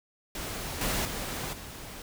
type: noise with level steps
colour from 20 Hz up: pink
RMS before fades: -36 / -29 / -35 / -43 dBFS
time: 0.35-2.02 s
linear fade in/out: 2 ms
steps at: 0.81 / 1.05 / 1.53 s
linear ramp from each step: 2 ms
effects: none